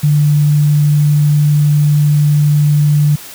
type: tone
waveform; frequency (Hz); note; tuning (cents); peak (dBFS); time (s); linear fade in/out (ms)
sine; 147.9; D3; +13; -7; 0.03-3.16; 10
effects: white hiss -32 dBFS RMS until 3.34 s